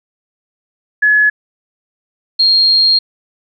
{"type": "tone pair in turn", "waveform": "sine", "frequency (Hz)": [1700, 4233], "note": ["G#6", "C8"], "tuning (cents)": [40, 19], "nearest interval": "octave + major third", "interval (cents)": 1579, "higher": "second", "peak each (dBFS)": -7, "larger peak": "neither", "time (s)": [[1.02, 1.3], [2.39, 2.99]], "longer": "second", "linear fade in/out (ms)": 10, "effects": []}